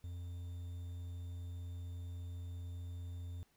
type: tone with quantisation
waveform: triangle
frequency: 87.5 Hz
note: F2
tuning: 4 cents sharp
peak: -40 dBFS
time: 0.04-3.43 s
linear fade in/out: 0 ms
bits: 11
effects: pink hiss -74 dBFS RMS until 3.56 s